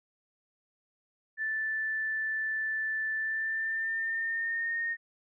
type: tone with pitch glide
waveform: sine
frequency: 1759 to 1845.4 Hz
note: A6 to A#6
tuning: -1 to -18 cents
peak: -29 dBFS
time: 1.37-4.97 s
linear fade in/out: 50 ms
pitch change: +83 cents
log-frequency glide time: 3.14-4.79 s
effects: none